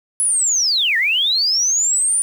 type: linear two-way sweep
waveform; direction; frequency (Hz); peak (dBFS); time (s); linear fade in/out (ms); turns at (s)
sine; down then up; 10370 to 1758 to 9500; -14; 0.2-2.22; 0; 0.97
effects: 7-bit